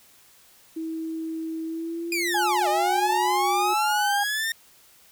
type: tone with pitch glide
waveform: sine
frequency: 322.7 to 362.2 Hz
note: E4 to F#4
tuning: -37 to -37 cents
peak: -28 dBFS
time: 0.76-3.74 s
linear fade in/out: 10 ms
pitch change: +200 cents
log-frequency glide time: 1.65-2.66 s
type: linear two-way sweep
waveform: sawtooth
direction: down then up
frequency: 2474 to 589 to 1839 Hz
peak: -21 dBFS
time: 2.12-4.52 s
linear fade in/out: 2 ms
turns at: 2.68 s
type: tone with vibrato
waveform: sine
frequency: 830.6 Hz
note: G#5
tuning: in tune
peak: -22 dBFS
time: 2.34-4.24 s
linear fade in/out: 10 ms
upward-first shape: sine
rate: 1.5 Hz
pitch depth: 38 cents each way
effects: white hiss -55 dBFS RMS until 5.11 s